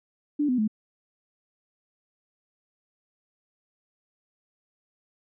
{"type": "tone with pitch steps", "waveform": "sine", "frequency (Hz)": [293.7, 251.3, 215], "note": ["D4", "B3", "A3"], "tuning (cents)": [0, 30, -40], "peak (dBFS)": -21, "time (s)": [0.39, 0.678], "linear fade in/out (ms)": 10, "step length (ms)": 96, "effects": []}